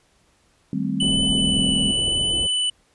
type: chord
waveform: sine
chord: A half-diminished seventh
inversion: second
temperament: equal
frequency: 155.56 / 196 / 220 / 261.6 Hz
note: Eb3 / G3 / A3 / C4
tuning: 0 / 0 / 0 / 0 cents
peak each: -29 / -25 / -29 / -26 dBFS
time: 0.73-1.91 s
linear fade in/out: 2 ms
type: tone with vibrato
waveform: square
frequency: 2987 Hz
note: F#7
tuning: 16 cents sharp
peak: -20 dBFS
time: 1-2.7 s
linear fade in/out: 5 ms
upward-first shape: triangle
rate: 0.94 Hz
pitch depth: 10 cents each way
type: low-pass noise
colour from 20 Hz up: pink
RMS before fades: -30 dBFS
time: 1.02-2.47 s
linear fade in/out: 5 ms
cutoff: 610 Hz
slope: 24 dB/octave
effects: pink hiss -61 dBFS RMS until 2.94 s + resampled to 24000 Hz